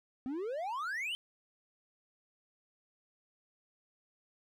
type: exponential sweep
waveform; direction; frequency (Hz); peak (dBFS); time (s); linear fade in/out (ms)
triangle; up; 246.9 to 3136; -33; 0.26-1.15; 0
effects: none